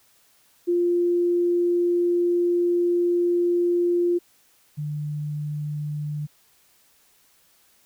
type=tone pair in turn; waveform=sine; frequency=349.2 / 148.83 Hz; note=F4 / D3; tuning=0 / +23 cents; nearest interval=octave + minor third; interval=1477 cents; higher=first; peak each=-18 / -26 dBFS; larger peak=first; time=0.67-4.19 / 4.77-6.27 s; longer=first; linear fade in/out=20 ms; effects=white hiss -60 dBFS RMS until 7.85 s